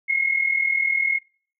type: tone pair together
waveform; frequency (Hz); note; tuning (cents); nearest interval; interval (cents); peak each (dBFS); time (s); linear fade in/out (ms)
sine; 2128 / 2168; C7 / C#7; +29 / -39; unison; 32; -24 / -20; 0.08-1.19; 20
effects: noise-tail reverb RT60 0.5 s tail -26 dB re dry